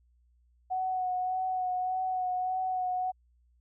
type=tone with vibrato; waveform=sine; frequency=740 Hz; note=F#5; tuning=in tune; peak=-28 dBFS; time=0.7-3.12 s; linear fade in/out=20 ms; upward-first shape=sine; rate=1.7 Hz; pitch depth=21 cents each way; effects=added 60 Hz sine -63 dBFS peak until 3.6 s